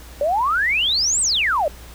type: exponential two-way sweep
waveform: sine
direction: up then down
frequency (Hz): 550 to 8450 to 550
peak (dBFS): -16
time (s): 0.21-1.68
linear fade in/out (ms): 2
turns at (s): 1.21
effects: added 60 Hz sine -39 dBFS peak until 1.94 s + pink hiss -43 dBFS RMS until 1.94 s